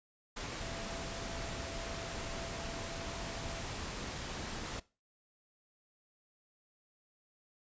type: tone in noise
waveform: sine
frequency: 670 Hz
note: E5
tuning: 28 cents sharp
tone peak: -48 dBFS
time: 0.61-3.62 s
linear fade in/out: 10 ms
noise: pink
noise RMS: -41 dBFS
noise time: 0.36-4.8 s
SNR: -10 dB
effects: noise-tail reverb RT60 0.3 s tail -20 dB re dry + resampled to 16000 Hz